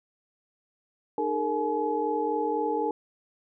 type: tone cluster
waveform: sine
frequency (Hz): 304.6 / 414.7 / 458.6 / 849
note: D#4 / G#4 / A#4 / G#5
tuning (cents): -37 / -3 / -28 / +38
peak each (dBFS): -32 / -32 / -29 / -29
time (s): 1.18-2.91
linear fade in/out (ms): 2
effects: none